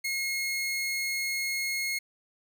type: tone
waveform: sawtooth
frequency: 2160 Hz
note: C#7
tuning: 45 cents flat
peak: -25 dBFS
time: 0.04-1.99 s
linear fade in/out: 10 ms
effects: none